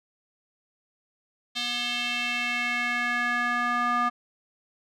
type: tone with band-pass filter sweep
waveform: square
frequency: 241.8 Hz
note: B3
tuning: 36 cents flat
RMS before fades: -27 dBFS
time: 1.55-4.1 s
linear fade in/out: 20 ms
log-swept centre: 3600 to 1200 Hz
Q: 3.1
effects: none